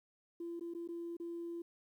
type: tone with dropouts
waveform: sine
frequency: 340.1 Hz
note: F4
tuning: 46 cents flat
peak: -39 dBFS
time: 0.4-1.62 s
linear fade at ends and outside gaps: 5 ms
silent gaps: 0.596-0.609 / 0.738-0.748 / 0.876-0.887 / 1.168-1.199 s
effects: tanh soft clip ceiling -36 dBFS + 12-bit